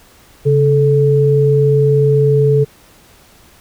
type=tone pair together; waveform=sine; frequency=138.59 / 435.4 Hz; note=C#3 / A4; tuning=0 / -18 cents; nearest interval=octave + minor sixth; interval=1982 cents; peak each=-11 dBFS; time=0.45-2.65 s; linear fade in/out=20 ms; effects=pink hiss -46 dBFS RMS until 3.6 s